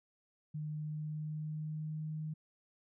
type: tone with pitch glide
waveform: sine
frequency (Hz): 152.2 to 155.13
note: D#3 to D#3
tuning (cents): -38 to -5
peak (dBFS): -37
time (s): 0.54-2.34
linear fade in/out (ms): 10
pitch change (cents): +33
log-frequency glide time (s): 0.75-2.06
effects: none